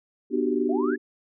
sine chord, G major seventh, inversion first, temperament equal with one note detuned, 246.9 / 300.2 / 370 / 392 Hz, B3 / D4 / F#4 / G4, 0 / +38 / 0 / 0 cents, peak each -27 dBFS, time 0.3-0.98 s, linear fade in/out 50 ms
sine exponential sweep, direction up, 619 to 1757 Hz, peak -32 dBFS, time 0.69-0.96 s, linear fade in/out 5 ms
effects none

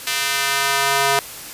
square tone with high-pass filter sweep, 138.59 Hz, C#3, in tune, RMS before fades -19 dBFS, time 0.07-1.19 s, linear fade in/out 0 ms, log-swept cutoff 2300 to 700 Hz, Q 0.89, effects white hiss -34 dBFS RMS until 1.53 s + resampled to 32000 Hz

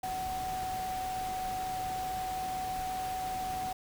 sine tone in noise, 748 Hz, F#5, 19 cents sharp, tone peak -33 dBFS, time 0.03-3.73 s, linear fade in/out 5 ms, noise pink, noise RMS -43 dBFS, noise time 0.03-3.73 s, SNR +7 dB, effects none

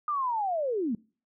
sine linear sweep, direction down, 1225 to 203.7 Hz, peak -26 dBFS, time 0.08-0.95 s, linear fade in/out 2 ms, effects noise-tail reverb RT60 0.4 s tail -25 dB re dry

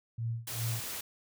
sine tone with tremolo, 115.3 Hz, A#2, 19 cents flat, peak -30 dBFS, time 0.18-0.8 s, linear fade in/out 5 ms, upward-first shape sine, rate 2.5 Hz, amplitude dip 95%
white noise, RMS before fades -39 dBFS, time 0.47-1.01 s, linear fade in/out 5 ms
effects none

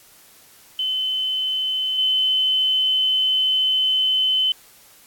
sine tone with level steps, 3047 Hz, G7, 50 cents flat, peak -20 / -16 dBFS, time 0.79-4.52 s, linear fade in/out 2 ms, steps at 1.98 s, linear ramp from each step 5 ms, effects white hiss -50 dBFS RMS until 5.06 s + AAC 64 kbps

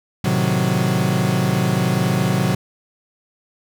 40% pulse chord, A diminished seventh, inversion none, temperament equal, 110 / 130.81 / 155.56 / 185 Hz, A2 / C3 / Eb3 / Gb3, 0 / 0 / 0 / 0 cents, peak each -24 / -20 / -23 / -19 dBFS, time 0.24-2.55 s, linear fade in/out 5 ms, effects none

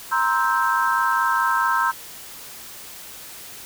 sine chord, C dominant seventh, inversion third, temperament just, 941.9 / 1046.5 / 1308.1 / 1569.8 Hz, Bb5 / C6 / E6 / G6, +18 / 0 / -14 / +2 cents, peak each -23 dBFS, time 0.11-1.92 s, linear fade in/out 20 ms, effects white hiss -39 dBFS RMS until 3.65 s

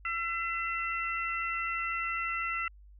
harmonic tone, 674 Hz, E5, 38 cents sharp, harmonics 2 / 3 / 4, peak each -34 / -35 / -36 dBFS, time 0.05-2.68 s, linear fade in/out 2 ms, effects added 50 Hz sine -51 dBFS peak until 2.99 s

